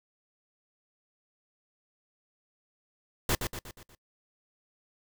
pink noise with echo, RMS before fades -26 dBFS, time 3.29-3.35 s, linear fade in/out 2 ms, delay 120 ms, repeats 5, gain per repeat -6 dB, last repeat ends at 3.95 s, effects noise-tail reverb RT60 0.1 s tail -22 dB re dry

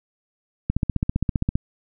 click train, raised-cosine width 5 ms, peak -8 dBFS, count 14, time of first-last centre 0.7-1.555 s, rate 15.2 Hz, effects none

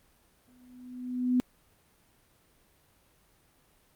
sine tone with exponential growth, 249.8 Hz, B3, 20 cents sharp, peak -20 dBFS, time 0.48-1.4 s, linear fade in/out 0 ms, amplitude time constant 200 ms, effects pink hiss -65 dBFS RMS until 3.95 s + Opus 32 kbps

